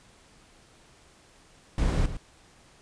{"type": "noise with echo", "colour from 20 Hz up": "brown", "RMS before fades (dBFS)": -24, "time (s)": [1.78, 2.06], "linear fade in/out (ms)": 2, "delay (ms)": 110, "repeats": 1, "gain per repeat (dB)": -11, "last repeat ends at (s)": 2.17, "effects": ["pink hiss -57 dBFS RMS until 2.81 s", "resampled to 22050 Hz"]}